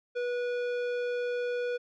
sine tone with tanh clipping, 487.8 Hz, B4, 21 cents flat, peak -31 dBFS, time 0.15-1.78 s, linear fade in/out 20 ms, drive 14 dB, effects none

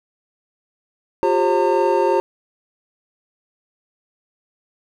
triangle tone cluster, 356.5 / 399.2 / 535 / 912 Hz, F4 / G4 / C5 / A#5, +36 / +32 / +38 / -38 cents, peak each -18 dBFS, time 1.23-2.2 s, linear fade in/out 0 ms, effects none

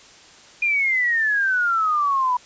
sine exponential sweep, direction down, 2440 to 974 Hz, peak -17 dBFS, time 0.62-2.37 s, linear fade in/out 5 ms, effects white hiss -47 dBFS RMS until 2.45 s + resampled to 16000 Hz

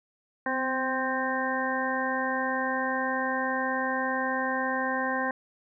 harmonic tone with a mistuned harmonic, 261.8 Hz, C4, 1 cent sharp, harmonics 1 / 2 / 3 / 4 / 6 / 7, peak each -33 / -33 / -33 / -33 / -33 / -33 dBFS, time 0.46-5.31 s, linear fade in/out 2 ms, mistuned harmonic 1, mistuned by -27 cents, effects none

